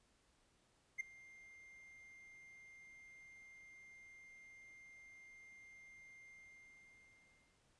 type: tone with ADSR envelope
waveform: triangle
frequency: 2100 Hz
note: C7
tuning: 6 cents sharp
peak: -34 dBFS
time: 0.98-7.62 s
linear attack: 23 ms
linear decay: 10 ms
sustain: -22 dB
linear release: 1300 ms
effects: pink hiss -75 dBFS RMS until 7.79 s + resampled to 22050 Hz